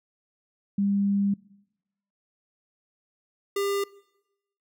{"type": "tone pair in turn", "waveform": ["sine", "square"], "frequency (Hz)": [200, 400], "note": ["G3", "G4"], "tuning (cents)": [35, 35], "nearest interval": "octave", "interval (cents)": 1200, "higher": "second", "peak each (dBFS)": [-21, -25], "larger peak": "first", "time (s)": [[0.78, 1.34], [3.56, 3.84]], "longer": "first", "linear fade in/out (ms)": 5, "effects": ["noise-tail reverb RT60 0.9 s tail -22 dB re dry"]}